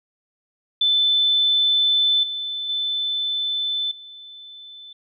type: tone with level steps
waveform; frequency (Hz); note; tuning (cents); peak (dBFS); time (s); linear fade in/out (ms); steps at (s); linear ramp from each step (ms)
sine; 3520; A7; 0; -15 / -25 / -21 / -38; 0.81-4.93; 5; 2.23 / 2.69 / 3.91; 5
effects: none